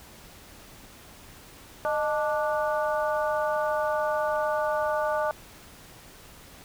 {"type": "harmonic tone with a mistuned harmonic", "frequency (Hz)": 293.7, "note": "D4", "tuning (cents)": 0, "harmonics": [2, 3, 4, 5], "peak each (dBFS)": [-26, -30, -32, -34], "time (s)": [1.85, 5.31], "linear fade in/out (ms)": 0, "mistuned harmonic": 2, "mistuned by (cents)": 74, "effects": ["pink hiss -49 dBFS RMS until 6.64 s"]}